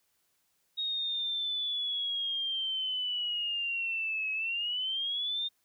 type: linear two-way sweep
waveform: sine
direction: down then up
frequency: 3758 to 2557 to 3663 Hz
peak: -30 dBFS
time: 0.77-5.49 s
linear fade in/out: 20 ms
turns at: 4.32 s
effects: white hiss -74 dBFS RMS until 5.64 s